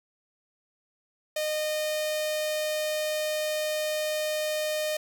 sawtooth tone with notch filter, 613 Hz, D#5, 26 cents flat, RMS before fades -29 dBFS, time 1.36-4.97 s, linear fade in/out 5 ms, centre 1300 Hz, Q 1.6, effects none

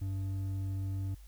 sine tone with hard clipping, 96.5 Hz, G2, 27 cents flat, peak -34 dBFS, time 0.01-1.15 s, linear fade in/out 10 ms, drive 5 dB, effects added 50 Hz sine -49 dBFS peak until 1.27 s + white hiss -64 dBFS RMS until 1.27 s

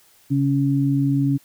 sine tone pair together, 137.7 / 278.8 Hz, C#3 / C#4, -11 / +10 cents, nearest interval octave, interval 1221 cents, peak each -19 dBFS, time 0.3-1.38 s, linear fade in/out 20 ms, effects white hiss -55 dBFS RMS until 1.44 s

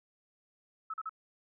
sine tone bursts, 1300 Hz, E6, 24 cents flat, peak -35 dBFS, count 3, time 0.9-1.094 s, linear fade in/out 5 ms, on 38 ms, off 40 ms, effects none

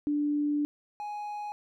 sine / triangle tone pair in turn, 293.6 / 832.8 Hz, D4 / G#5, 0 / +5 cents, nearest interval octave + tritone, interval 1805 cents, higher second, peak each -25 / -32 dBFS, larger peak first, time 0.07-0.65 / 1-1.52 s, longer first, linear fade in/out 0 ms, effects none

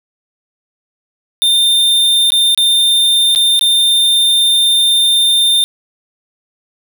square tone with dropouts, 3612 Hz, A7, 45 cents sharp, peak -9 dBFS, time 1.42-5.64 s, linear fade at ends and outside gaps 0 ms, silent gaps 2.304-2.32 / 2.547-2.576 / 3.349-3.359 / 3.593-3.611 s, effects none

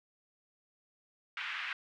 white band-pass noise, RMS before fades -39 dBFS, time 1.37-1.73 s, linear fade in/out 2 ms, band 1300 to 2600 Hz, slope 24 dB/octave, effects none

